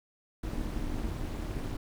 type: noise with amplitude modulation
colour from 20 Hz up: brown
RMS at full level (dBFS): -31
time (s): 0.43-1.77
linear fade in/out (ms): 5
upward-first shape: sine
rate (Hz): 271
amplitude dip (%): 75
effects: none